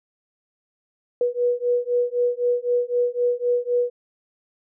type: beating tone pair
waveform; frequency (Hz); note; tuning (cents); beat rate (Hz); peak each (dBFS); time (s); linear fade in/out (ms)
sine; 485 / 488.9; B4 / B4; -31 / -18; 3.9; -22; 1.21-3.9; 2
effects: none